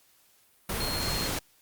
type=tone in noise; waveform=sine; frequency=4243 Hz; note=C8; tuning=23 cents sharp; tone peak=-33 dBFS; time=0.8-1.28 s; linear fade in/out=5 ms; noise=pink; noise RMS=-31 dBFS; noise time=0.69-1.39 s; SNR=-5 dB; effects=white hiss -63 dBFS RMS until 1.61 s + Opus 48 kbps